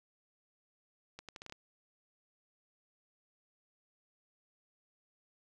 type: accelerating click train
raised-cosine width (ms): 0.2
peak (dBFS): -29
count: 7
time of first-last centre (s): 1.19-1.524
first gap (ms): 97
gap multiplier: 0.77
effects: none